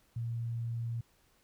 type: tone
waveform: sine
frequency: 116.54 Hz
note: A#2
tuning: in tune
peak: -33 dBFS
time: 0.16-1.01 s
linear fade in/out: 5 ms
effects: pink hiss -69 dBFS RMS until 1.43 s